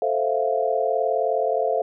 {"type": "chord", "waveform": "sine", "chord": "F major seventh", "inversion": "first", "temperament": "equal", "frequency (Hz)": [440, 523.3, 659.3, 698.5], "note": ["A4", "C5", "E5", "F5"], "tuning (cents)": [0, 0, 0, 0], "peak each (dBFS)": -25, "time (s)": [0.02, 1.82], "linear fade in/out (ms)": 2, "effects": []}